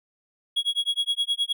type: tone with tremolo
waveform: triangle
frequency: 3322 Hz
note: G#7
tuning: in tune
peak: -18 dBFS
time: 0.56-1.53 s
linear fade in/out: 10 ms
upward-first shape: sine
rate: 9.6 Hz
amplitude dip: 100%
effects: none